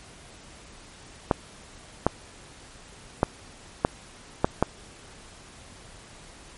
clicks, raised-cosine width 1 ms, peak -4 dBFS, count 6, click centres 1.312 / 2.066 / 3.231 / 3.849 / 4.445 / 4.626 s, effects pink hiss -48 dBFS RMS until 6.57 s + MP3 48 kbps

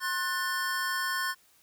square chord, F# diminished, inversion second, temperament just, 1065.6 / 1480 / 1776 Hz, C6 / F#6 / A6, +31 / 0 / +16 cents, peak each -34 dBFS, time 0-1.35 s, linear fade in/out 50 ms, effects white hiss -63 dBFS RMS until 1.62 s

